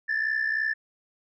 sine tone pair together, 1712.8 / 1776 Hz, A6 / A6, -47 / +16 cents, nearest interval minor second, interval 63 cents, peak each -27 / -24 dBFS, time 0.08-0.74 s, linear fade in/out 20 ms, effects tanh soft clip ceiling -20 dBFS

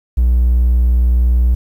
triangle tone, 60.7 Hz, B1, 29 cents flat, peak -6 dBFS, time 0.17-1.55 s, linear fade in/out 10 ms, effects tanh soft clip ceiling -3 dBFS + 8-bit

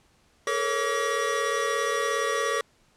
square tone cluster, 431.1 / 468.2 / 553 / 1146 / 1906 Hz, A4 / A#4 / C#5 / D6 / A#6, -35 / +8 / -4 / -43 / +38 cents, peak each -32 / -32 / -32 / -30 / -32 dBFS, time 0.47-2.61 s, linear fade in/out 2 ms, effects pink hiss -63 dBFS RMS until 2.96 s + low-pass 9000 Hz 12 dB/octave

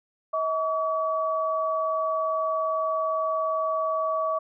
sine tone pair together, 639 / 1138.6 Hz, D#5 / C#6, +46 / +46 cents, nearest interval minor seventh, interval 1000 cents, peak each -26 dBFS, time 0.33-4.39 s, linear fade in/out 10 ms, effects none

